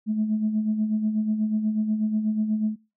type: tone with tremolo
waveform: sine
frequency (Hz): 215.4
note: A3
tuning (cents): -37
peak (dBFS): -18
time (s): 0.06-2.76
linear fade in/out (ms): 50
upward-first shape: sine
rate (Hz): 8.2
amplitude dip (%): 55
effects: noise-tail reverb RT60 0.3 s tail -24 dB re dry + tanh soft clip ceiling -15 dBFS